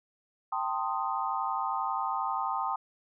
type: chord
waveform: sine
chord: A half-diminished seventh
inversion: third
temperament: equal with one note detuned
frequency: 784 / 896.4 / 1046.5 / 1244.5 Hz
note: G5 / A5 / C6 / Eb6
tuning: 0 / +32 / 0 / 0 cents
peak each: -34 dBFS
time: 0.52-2.76 s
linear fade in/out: 5 ms
effects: none